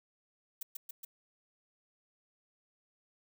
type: noise with echo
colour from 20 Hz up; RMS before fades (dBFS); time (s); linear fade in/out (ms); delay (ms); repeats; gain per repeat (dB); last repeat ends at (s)
violet; -39; 0.61-0.63; 5; 140; 3; -2; 1.05
effects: none